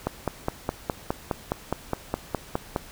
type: click train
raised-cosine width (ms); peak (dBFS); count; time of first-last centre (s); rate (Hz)
1; -10; 14; 0.07-2.762; 4.83
effects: pink hiss -46 dBFS RMS until 2.91 s